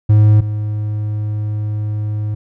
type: tone pair in turn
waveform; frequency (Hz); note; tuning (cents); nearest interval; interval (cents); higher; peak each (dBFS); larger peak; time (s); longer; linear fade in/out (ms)
triangle; 106.2 / 105.82; G#2 / G#2; +39 / +33; unison; 6; first; -4 / -15; first; 0.09-0.41 / 0.41-2.35; second; 10
effects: none